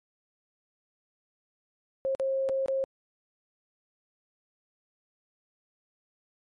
sine tone with dropouts, 536 Hz, C5, 42 cents sharp, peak -25 dBFS, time 2.05-2.84 s, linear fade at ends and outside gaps 0 ms, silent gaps 2.15-2.198 / 2.489-2.495 / 2.66-2.683 s, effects MP3 48 kbps

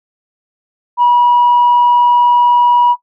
sine tone, 968 Hz, B5, 35 cents flat, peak -5 dBFS, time 0.97-2.96 s, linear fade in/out 50 ms, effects noise-tail reverb RT60 0.1 s tail -19 dB re dry + tanh soft clip ceiling -3 dBFS

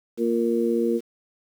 harmonic tone, 116.54 Hz, A#2, in tune, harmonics 2 / 3 / 4, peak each -24 / -24 / -24 dBFS, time 0.17-1.01 s, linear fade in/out 50 ms, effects 8-bit

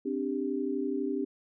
sine chord, C suspended second, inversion none, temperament equal with one note detuned, 261.6 / 293.7 / 394.3 Hz, C4 / D4 / G4, 0 / 0 / +10 cents, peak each -33 / -33 / -33 dBFS, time 0.05-1.25 s, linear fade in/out 10 ms, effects none

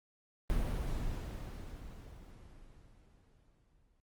brown noise with exponential decay, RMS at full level -32 dBFS, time 0.5-4 s, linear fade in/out 0 ms, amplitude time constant 760 ms, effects Opus 32 kbps

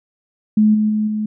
sine tone with level steps, 213.7 Hz, G#3, 50 cents sharp, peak -9 / -13 / -15 / -18 dBFS, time 0.57-1.26 s, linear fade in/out 5 ms, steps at 0.74 / 0.89 / 1.07 s, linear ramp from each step 10 ms, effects none

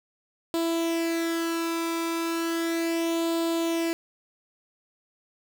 sawtooth tone with flanger, 332.4 Hz, E4, 15 cents sharp, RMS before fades -27 dBFS, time 0.54-3.93 s, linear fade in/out 0 ms, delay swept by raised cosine 0.25 to 0.84 ms, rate 0.35 Hz, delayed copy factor +0.55, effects none

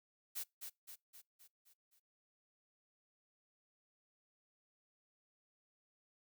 blue noise with echo, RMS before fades -42 dBFS, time 0.35-0.44 s, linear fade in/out 20 ms, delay 260 ms, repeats 6, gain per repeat -5 dB, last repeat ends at 2 s, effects noise-tail reverb RT60 0.2 s tail -25 dB re dry

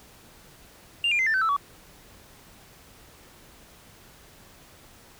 sine tone with pitch steps, 2794 / 2404 / 2069 / 1780.6 / 1532.3 / 1318.6 / 1134.7 Hz, F7 / D7 / C7 / A6 / G6 / E6 / C#6, 0 / +40 / -20 / +20 / -40 / 0 / +40 cents, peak -19 dBFS, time 1.04-1.565 s, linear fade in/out 2 ms, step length 75 ms, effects tanh soft clip ceiling -18 dBFS + pink hiss -52 dBFS RMS until 5.19 s

